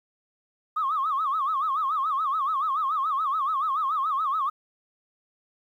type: tone with vibrato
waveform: sine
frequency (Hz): 1174.7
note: D6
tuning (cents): 0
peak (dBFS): -22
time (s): 0.76-4.5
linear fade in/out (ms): 10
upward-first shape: sine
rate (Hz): 7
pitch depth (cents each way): 180
effects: tanh soft clip ceiling -18 dBFS + 10-bit